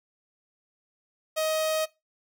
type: tone with notch filter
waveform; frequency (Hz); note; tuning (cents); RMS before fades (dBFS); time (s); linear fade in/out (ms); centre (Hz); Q
sawtooth; 629; D#5; +19; -27; 1.36-1.86; 20; 1600; 1.7
effects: noise-tail reverb RT60 0.2 s tail -18 dB re dry